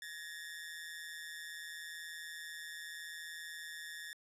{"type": "ring-modulated tone", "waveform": "sawtooth", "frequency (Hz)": 1778, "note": "A6", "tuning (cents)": 18, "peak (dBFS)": -38, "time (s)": [0.02, 4.13], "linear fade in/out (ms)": 0, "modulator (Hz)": 80.4, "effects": ["resampled to 32000 Hz"]}